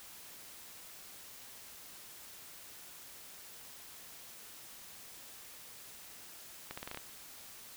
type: accelerating click train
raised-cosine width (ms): 0.3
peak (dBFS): -25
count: 7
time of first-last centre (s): 6.71-6.974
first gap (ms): 65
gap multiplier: 0.84
effects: white hiss -52 dBFS RMS until 7.76 s